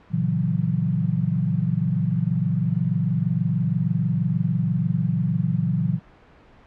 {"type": "chord", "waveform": "sine", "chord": "F# dominant seventh", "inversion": "first", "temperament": "equal", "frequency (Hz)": [116.54, 138.59, 164.81, 185], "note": ["A#2", "C#3", "E3", "F#3"], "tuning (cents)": [0, 0, 0, 0], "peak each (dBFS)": [-26, -26, -23, -26], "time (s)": [0.1, 6], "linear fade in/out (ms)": 50, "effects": ["pink hiss -51 dBFS RMS until 6.66 s", "low-pass 2000 Hz 12 dB/octave"]}